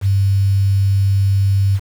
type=tone with quantisation; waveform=sine; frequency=98 Hz; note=G2; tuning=in tune; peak=-11 dBFS; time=0.01-1.8 s; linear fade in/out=50 ms; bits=6; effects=none